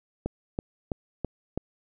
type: click train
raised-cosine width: 2 ms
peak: -15 dBFS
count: 5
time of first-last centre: 0.26-1.576 s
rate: 3.04 Hz
effects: none